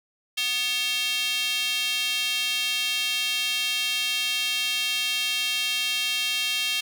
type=tone with high-pass filter; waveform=square; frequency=246.9 Hz; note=B3; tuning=in tune; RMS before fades=-26 dBFS; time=0.37-6.81 s; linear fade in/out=10 ms; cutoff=3000 Hz; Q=3.6; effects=none